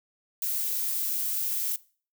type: noise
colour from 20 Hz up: violet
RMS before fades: -29 dBFS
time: 0.42-1.76 s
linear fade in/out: 2 ms
effects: noise-tail reverb RT60 0.4 s tail -20 dB re dry